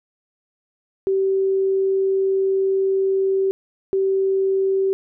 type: tone pair in turn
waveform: sine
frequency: 385.8 / 385.8 Hz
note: G4 / G4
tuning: -28 / -28 cents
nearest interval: unison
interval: 0 cents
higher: neither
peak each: -16 dBFS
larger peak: neither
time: 1.07-3.51 / 3.93-4.93 s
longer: first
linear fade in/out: 0 ms
effects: none